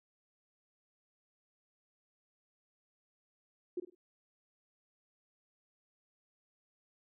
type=tone with echo; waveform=sine; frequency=357.2 Hz; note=F4; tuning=39 cents sharp; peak=-33 dBFS; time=3.77-3.8 s; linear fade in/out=5 ms; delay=50 ms; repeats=3; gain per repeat=-11 dB; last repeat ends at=3.95 s; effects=none